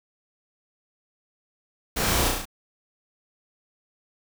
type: noise with echo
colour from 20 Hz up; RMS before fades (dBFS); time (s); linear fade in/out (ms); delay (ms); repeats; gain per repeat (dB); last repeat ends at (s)
pink; -26; 1.96-2.29; 10; 33; 5; -2; 2.455
effects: none